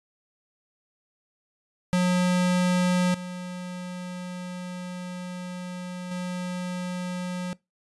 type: tone with level steps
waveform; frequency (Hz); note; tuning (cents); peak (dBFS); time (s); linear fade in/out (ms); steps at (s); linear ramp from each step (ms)
square; 180.3; F#3; -45; -20 / -33 / -29; 1.93-7.53; 0; 3.14 / 6.11; 5
effects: noise-tail reverb RT60 0.2 s tail -22 dB re dry + resampled to 24000 Hz